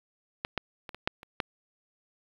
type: clicks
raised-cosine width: 0.3 ms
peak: -14 / -12 / -23 / -25 / -9 / -29 / -11 dBFS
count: 7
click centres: 0.449 / 0.577 / 0.892 / 0.946 / 1.075 / 1.231 / 1.402 s
effects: low-pass 5000 Hz 12 dB/octave + 8-bit